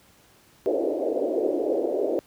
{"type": "band-pass noise", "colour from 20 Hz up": "white", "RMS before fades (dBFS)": -25, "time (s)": [0.66, 2.19], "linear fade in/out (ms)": 0, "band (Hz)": [300, 600], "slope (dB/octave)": 48, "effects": ["pink hiss -57 dBFS RMS until 2.26 s", "high-pass 60 Hz 12 dB/octave"]}